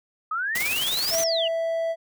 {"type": "exponential two-way sweep", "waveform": "sine", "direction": "up then down", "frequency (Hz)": [1230, 6230, 2746], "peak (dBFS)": -24, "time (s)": [0.31, 1.48], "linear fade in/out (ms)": 5, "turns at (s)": 1.21}
{"type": "noise with tremolo", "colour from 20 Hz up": "white", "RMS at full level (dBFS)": -28, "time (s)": [0.55, 1.24], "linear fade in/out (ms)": 5, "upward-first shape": "square", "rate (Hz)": 19, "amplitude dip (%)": 40}
{"type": "tone", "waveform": "triangle", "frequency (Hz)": 659.3, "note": "E5", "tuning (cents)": 0, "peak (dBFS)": -21, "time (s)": [1.1, 1.96], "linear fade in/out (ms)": 50}
{"effects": []}